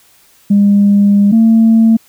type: tone pair in turn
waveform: sine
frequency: 202.3 / 225.1 Hz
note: G#3 / A3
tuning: -45 / +40 cents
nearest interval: major second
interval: 185 cents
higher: second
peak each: -4 / -3 dBFS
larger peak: second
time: 0.5-1.32 / 1.32-1.97 s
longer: first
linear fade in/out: 10 ms
effects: tanh soft clip ceiling -1 dBFS + white hiss -48 dBFS RMS until 2.08 s